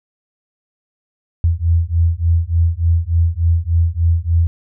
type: beating tone pair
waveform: sine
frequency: 82.3 / 85.7 Hz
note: E2 / F2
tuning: -2 / -32 cents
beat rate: 3.4 Hz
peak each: -15 dBFS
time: 1.44-4.47 s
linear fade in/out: 0 ms
effects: none